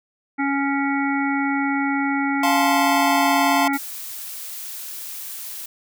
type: harmonic tone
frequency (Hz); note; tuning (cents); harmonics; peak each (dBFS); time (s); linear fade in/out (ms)
278.2; C#4; +6; 1 / 3 / 5 / 7 / 8; -21 / -26 / -28 / -29 / -30; 0.38-3.78; 20
type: chord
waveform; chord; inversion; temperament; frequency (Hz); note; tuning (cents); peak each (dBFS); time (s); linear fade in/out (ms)
square; F major; none; just; 698.5 / 873.1 / 1047.7; F5 / A5 / C6; 0 / -14 / +2; -22 / -23 / -24; 2.43-3.68; 5
type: noise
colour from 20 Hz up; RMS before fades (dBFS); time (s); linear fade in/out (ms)
blue; -33; 3.73-5.66; 5
effects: none